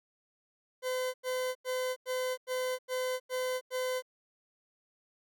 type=tone bursts; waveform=40% pulse; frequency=510 Hz; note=C5; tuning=44 cents flat; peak=-30 dBFS; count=8; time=0.82-4.024 s; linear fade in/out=50 ms; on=320 ms; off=92 ms; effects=none